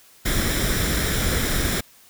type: noise with comb filter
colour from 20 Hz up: pink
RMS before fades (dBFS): -22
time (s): 0.25-1.81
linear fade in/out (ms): 10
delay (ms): 0.55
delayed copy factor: +0.55
effects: white hiss -52 dBFS RMS until 2.09 s